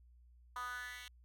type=tone with high-pass filter sweep; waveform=10% pulse; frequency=247.1 Hz; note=B3; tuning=1 cent sharp; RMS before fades=-45 dBFS; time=0.56-1.08 s; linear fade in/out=2 ms; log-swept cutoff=1100 to 2500 Hz; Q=5.2; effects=added 60 Hz sine -60 dBFS peak until 1.24 s